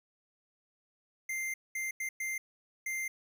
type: tone bursts at uneven times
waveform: square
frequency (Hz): 2093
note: C7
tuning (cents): 0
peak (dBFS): -34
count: 5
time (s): 1.29-1.54 / 1.75-1.91 / 2-2.09 / 2.2-2.38 / 2.86-3.08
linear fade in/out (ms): 5
effects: none